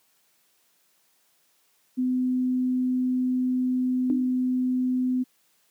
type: tone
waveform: sine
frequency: 253.7 Hz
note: B3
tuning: 47 cents sharp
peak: -21 dBFS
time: 1.97-5.24 s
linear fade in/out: 20 ms
type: tone with exponential decay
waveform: sine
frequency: 300 Hz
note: D4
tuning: 37 cents sharp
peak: -21 dBFS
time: 4.1-4.39 s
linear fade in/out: 0 ms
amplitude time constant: 63 ms
effects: white hiss -66 dBFS RMS until 5.7 s + high-pass 150 Hz 12 dB/octave